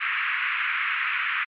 white band-pass noise, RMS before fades -26 dBFS, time 0-1.45 s, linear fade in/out 20 ms, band 1200 to 2600 Hz, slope 48 dB/octave, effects MP3 64 kbps

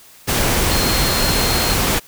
sine tone in noise, 4227 Hz, C8, 17 cents sharp, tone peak -23 dBFS, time 0.7-1.75 s, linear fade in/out 20 ms, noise pink, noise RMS -17 dBFS, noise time 0.27-2 s, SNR -9 dB, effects white hiss -45 dBFS RMS until 2.07 s

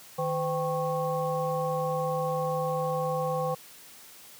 harmonic tone with a mistuned harmonic, 156.6 Hz, D#3, 11 cents sharp, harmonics 1 / 3 / 5 / 7, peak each -33 / -29 / -33 / -34 dBFS, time 0.18-3.55 s, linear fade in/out 10 ms, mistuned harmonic 3, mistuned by +140 cents, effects white hiss -50 dBFS RMS until 4.39 s + high-pass 80 Hz 12 dB/octave

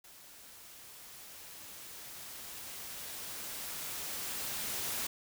white noise with level ramp, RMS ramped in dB -55 to -36 dBFS, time 0.04-5.07 s, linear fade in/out 5 ms, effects none

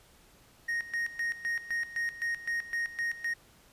triangle tone with tremolo, 1864.7 Hz, A#6, in tune, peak -27 dBFS, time 0.68-3.34 s, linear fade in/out 10 ms, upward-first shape square, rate 3.9 Hz, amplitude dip 80%, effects pink hiss -60 dBFS RMS until 3.72 s + resampled to 32000 Hz

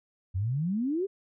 sine exponential sweep, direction up, 87.31 to 409.6 Hz, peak -26 dBFS, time 0.34-1.07 s, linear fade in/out 20 ms, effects none

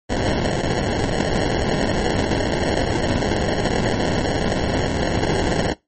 white noise with sample-and-hold, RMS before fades -20 dBFS, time 0.09-5.74 s, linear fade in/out 20 ms, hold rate 1225 Hz, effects noise-tail reverb RT60 0.2 s tail -21 dB re dry + MP3 32 kbps

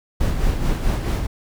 brown noise with tremolo, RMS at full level -18 dBFS, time 0.2-1.27 s, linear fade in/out 10 ms, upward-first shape sine, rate 4.6 Hz, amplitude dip 50%, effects none

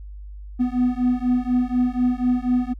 triangle beating tone pair, 246.6 / 250.7 Hz, B3 / B3, -2 / +26 cents, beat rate 4.1 Hz, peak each -19 dBFS, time 0.59-2.74 s, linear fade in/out 20 ms, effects added 50 Hz sine -34 dBFS peak until 2.79 s

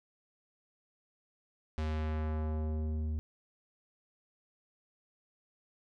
square tone with low-pass filter sweep, 77.78 Hz, D#2, in tune, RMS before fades -34 dBFS, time 1.78-3.19 s, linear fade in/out 0 ms, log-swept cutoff 5100 to 180 Hz, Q 0.77, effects none

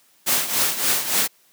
white noise with tremolo, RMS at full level -18 dBFS, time 0.26-1.28 s, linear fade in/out 20 ms, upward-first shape triangle, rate 3.5 Hz, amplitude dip 75%, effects white hiss -58 dBFS RMS until 1.52 s + high-pass 150 Hz 12 dB/octave

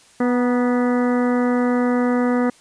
harmonic tone with a mistuned harmonic, 246.2 Hz, B3, 5 cents flat, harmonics 1 / 2 / 3 / 4 / 5 / 6 / 7 / 8, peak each -17 / -22 / -29 / -32 / -30 / -35 / -36 / -35 dBFS, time 0.2-2.5 s, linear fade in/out 5 ms, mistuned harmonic 4, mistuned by -40 cents, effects white hiss -51 dBFS RMS until 2.6 s + resampled to 22050 Hz

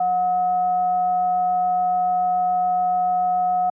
sine tone with frequency modulation, 728 Hz, F#5, 28 cents flat, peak -17 dBFS, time 0-3.7 s, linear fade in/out 5 ms, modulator 549 Hz, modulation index 0.23, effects high-pass 200 Hz 12 dB/octave

